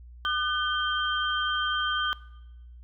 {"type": "tone cluster", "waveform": "sine", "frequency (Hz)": [1208, 1508, 3156], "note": ["D6", "F#6", "G7"], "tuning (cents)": [48, 32, 11], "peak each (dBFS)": -29, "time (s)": [0.25, 2.13], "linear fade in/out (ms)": 0, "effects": ["noise-tail reverb RT60 0.9 s tail -19 dB re dry", "added 60 Hz sine -44 dBFS peak until 2.83 s"]}